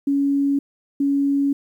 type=tone pair in turn; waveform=sine; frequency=280 / 280 Hz; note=C#4 / C#4; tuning=+18 / +18 cents; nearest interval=unison; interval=0 cents; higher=neither; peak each=-16 dBFS; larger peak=neither; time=0.07-0.59 / 1-1.53 s; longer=second; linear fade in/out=5 ms; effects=9-bit